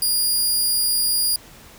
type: tone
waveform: 15% pulse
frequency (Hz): 4843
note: D#8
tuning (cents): -48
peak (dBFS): -11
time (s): 0.02-1.36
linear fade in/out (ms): 2
effects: pink hiss -45 dBFS RMS until 1.78 s